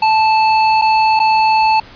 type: tone with dropouts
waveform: square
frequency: 877 Hz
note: A5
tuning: 6 cents flat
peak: -10 dBFS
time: 0.02-1.8 s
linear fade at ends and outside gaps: 5 ms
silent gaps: 0.815-0.82 / 1.193-1.199 s
effects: pink hiss -39 dBFS RMS until 1.95 s + resampled to 11025 Hz